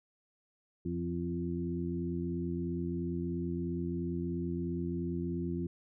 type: harmonic tone with a mistuned harmonic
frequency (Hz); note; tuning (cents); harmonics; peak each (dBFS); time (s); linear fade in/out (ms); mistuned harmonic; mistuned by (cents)
86; F2; -26; 1 / 2 / 3 / 4; -40 / -36 / -39 / -38; 0.85-5.67; 5; 3; +20
effects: none